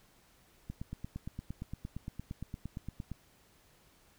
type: click train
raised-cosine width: 5 ms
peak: -27 dBFS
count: 22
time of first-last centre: 0.7-3.117 s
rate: 8.69 Hz
effects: pink hiss -65 dBFS RMS until 4.18 s